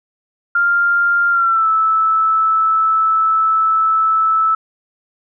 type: tone with pitch glide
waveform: sine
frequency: 1396.9 to 1310.9 Hz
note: F6 to E6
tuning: 0 to -10 cents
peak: -11 dBFS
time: 0.55-4.55 s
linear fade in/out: 5 ms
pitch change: -110 cents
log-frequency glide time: 1.3-1.68 s
effects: none